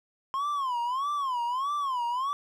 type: tone with vibrato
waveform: triangle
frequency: 1053 Hz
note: C6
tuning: 11 cents sharp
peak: -25 dBFS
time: 0.34-2.33 s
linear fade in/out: 0 ms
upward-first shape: sine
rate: 1.6 Hz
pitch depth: 190 cents each way
effects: none